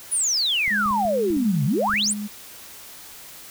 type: exponential two-way sweep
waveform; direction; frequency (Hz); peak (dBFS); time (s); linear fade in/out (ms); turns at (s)
sine; down then up; 10490 to 129.1 to 10490; -19; 0.11-2.14; 20; 1.65
type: clicks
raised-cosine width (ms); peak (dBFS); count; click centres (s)
5; -27; 8; 0.679 / 0.859 / 0.91 / 1.052 / 1.305 / 1.368 / 1.897 / 1.937
type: tone with tremolo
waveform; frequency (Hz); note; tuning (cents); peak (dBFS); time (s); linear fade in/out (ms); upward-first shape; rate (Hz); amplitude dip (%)
sine; 207.7; G#3; 0; -26; 0.7-2.28; 20; triangle; 1.4; 30
effects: white hiss -42 dBFS RMS until 3.5 s